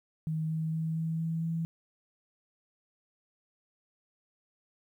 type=tone with pitch steps; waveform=sine; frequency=158.1 / 159.38 / 160.68 / 161.98 / 163.3 / 164.62 Hz; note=D#3 / D#3 / E3 / E3 / E3 / E3; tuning=+28 / +42 / -44 / -30 / -16 / -2 cents; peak=-29 dBFS; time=0.27-1.65 s; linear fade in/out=0 ms; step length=230 ms; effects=11-bit